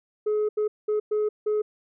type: tone bursts at uneven times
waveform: sine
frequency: 424 Hz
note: G#4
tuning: 36 cents sharp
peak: -19 dBFS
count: 5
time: 0.26-0.49 / 0.57-0.68 / 0.88-1 / 1.11-1.29 / 1.46-1.62 s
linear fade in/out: 10 ms
effects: tanh soft clip ceiling -20 dBFS